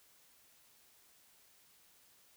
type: silence
effects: white hiss -66 dBFS RMS until 2.36 s